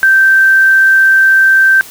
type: tone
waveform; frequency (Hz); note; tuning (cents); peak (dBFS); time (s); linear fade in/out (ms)
sine; 1561; G6; -8; -4; 0.03-1.81; 0
effects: white hiss -33 dBFS RMS until 1.9 s